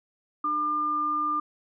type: tone pair together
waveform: sine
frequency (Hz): 300.2 / 1201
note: D4 / D6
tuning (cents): +38 / +38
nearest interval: 2 octaves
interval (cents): 2400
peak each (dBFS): -36 / -24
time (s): 0.44-1.4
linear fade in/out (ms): 5
effects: none